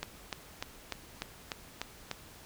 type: click train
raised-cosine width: 0.2 ms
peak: -17 dBFS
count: 8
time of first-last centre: 0.03-2.113 s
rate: 3.36 Hz
effects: pink hiss -53 dBFS RMS until 2.45 s